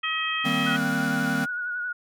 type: harmonic tone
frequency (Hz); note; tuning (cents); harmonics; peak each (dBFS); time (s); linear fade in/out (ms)
637; D#5; +41; 2 / 3 / 4 / 5; -30 / -30 / -30 / -30; 0.03-0.77; 10
type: chord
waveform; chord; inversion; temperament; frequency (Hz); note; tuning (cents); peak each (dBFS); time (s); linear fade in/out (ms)
square; C minor seventh; first; equal; 155.56 / 196 / 233.1 / 261.6; Eb3 / G3 / Bb3 / C4; 0 / 0 / 0 / 0; -32 / -32 / -30 / -29; 0.44-1.46; 20
type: tone with vibrato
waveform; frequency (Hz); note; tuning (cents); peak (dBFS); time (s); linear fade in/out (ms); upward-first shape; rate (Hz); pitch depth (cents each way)
sine; 1458; F#6; -26; -27; 0.66-1.93; 10; sine; 11; 34
effects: none